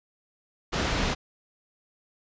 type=low-pass noise; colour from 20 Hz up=pink; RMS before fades=-27 dBFS; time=0.72-1.15 s; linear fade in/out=20 ms; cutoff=5300 Hz; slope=12 dB/octave; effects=resampled to 16000 Hz